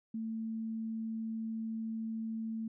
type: tone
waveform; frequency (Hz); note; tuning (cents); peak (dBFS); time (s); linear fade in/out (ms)
sine; 223.3; A3; +26; -35; 0.14-2.68; 5
effects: none

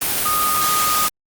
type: tone in noise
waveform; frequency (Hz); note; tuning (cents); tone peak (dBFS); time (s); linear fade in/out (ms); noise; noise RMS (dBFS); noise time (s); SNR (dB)
sine; 1235; D#6; -13; -18; 0.25-1.08; 10; white; -20; 0.01-1.09; -1
effects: Opus 32 kbps

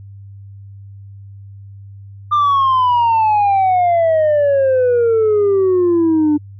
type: exponential sweep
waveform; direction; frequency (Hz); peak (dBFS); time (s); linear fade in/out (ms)
sine; down; 1207 to 293.7; -8; 2.31-6.38; 20
effects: tanh soft clip ceiling -9 dBFS + added 99 Hz sine -33 dBFS peak until 6.59 s

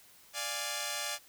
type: chord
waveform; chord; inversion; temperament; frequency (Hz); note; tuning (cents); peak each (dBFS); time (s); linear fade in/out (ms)
5% pulse; D diminished; none; equal; 587.3 / 698.5 / 830.6; D5 / F5 / Ab5; 0 / 0 / 0; -26 / -29 / -27; 0.33-1.19; 50
effects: white hiss -59 dBFS RMS until 1.28 s

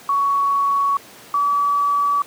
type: tone pair in turn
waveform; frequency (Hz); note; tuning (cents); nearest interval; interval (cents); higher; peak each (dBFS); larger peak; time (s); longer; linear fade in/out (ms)
sine; 1119 / 1145.8; C#6 / D6; +16 / -43; unison; 41; second; -15; neither; 0.09-0.97 / 1.34-2.22; neither; 2
effects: pink hiss -42 dBFS RMS until 2.26 s + high-pass 200 Hz 12 dB/octave

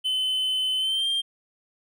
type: tone with pitch glide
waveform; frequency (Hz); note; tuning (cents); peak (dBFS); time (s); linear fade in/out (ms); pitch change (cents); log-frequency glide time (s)
triangle; 3043 to 3185; F#7 to G7; +48 to +27; -21; 0.04-1.22; 20; +79; 0.78-1.07
effects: none

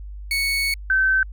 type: tone pair in turn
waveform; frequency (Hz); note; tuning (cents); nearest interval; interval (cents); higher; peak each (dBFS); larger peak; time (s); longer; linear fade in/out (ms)
30% pulse / sine; 2217 / 1540.3; C#7 / G6; 0 / -31; tritone; 631; first; -17 / -15; second; 0.31-0.74 / 0.9-1.23; first; 2
effects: added 50 Hz sine -32 dBFS peak until 1.32 s

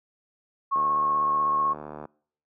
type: tone with vibrato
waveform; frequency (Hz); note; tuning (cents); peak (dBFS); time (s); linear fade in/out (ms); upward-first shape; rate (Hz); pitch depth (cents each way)
sine; 1090; C#6; -29; -21; 0.71-1.74; 20; square; 16; 14
type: click train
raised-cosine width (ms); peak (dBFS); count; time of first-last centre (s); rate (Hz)
1; -23; 98; 0.76-2.053; 75
effects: noise-tail reverb RT60 0.6 s tail -26 dB re dry + high-pass 150 Hz 12 dB/octave

